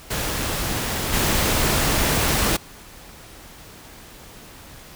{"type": "noise with level steps", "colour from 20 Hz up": "pink", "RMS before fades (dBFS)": [-25, -20], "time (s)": [0.1, 2.57], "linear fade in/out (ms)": 10, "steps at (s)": 1.12, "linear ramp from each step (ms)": 20, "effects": ["pink hiss -43 dBFS RMS until 4.95 s"]}